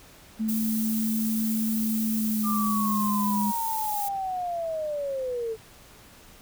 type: tone with pitch glide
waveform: sine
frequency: 220 to 206.5 Hz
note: A3 to G#3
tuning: 0 to -10 cents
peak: -24 dBFS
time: 0.39-3.52 s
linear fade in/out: 20 ms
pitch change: -110 cents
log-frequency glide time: 2.1-2.99 s
type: noise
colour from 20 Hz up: violet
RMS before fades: -33 dBFS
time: 0.48-4.09 s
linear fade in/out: 10 ms
type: linear sweep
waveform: sine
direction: down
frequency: 1207 to 435.5 Hz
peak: -27 dBFS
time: 2.43-5.57 s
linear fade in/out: 50 ms
effects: pink hiss -51 dBFS RMS until 6.41 s

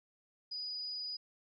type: tone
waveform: sine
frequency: 4938 Hz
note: D#8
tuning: 14 cents flat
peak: -38 dBFS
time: 0.51-1.17 s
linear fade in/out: 10 ms
effects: none

